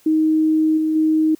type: tone with level steps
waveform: sine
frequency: 313.7 Hz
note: D#4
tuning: 14 cents sharp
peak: -13 / -16 / -13 dBFS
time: 0.06-1.35 s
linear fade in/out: 5 ms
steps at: 0.77 / 0.95 s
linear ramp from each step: 10 ms
effects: white hiss -54 dBFS RMS until 1.39 s